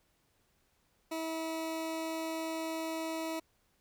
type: tone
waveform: 20% pulse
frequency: 323.1 Hz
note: E4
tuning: 35 cents flat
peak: -30 dBFS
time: 1.11-3.4 s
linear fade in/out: 10 ms
effects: pink hiss -73 dBFS RMS until 3.8 s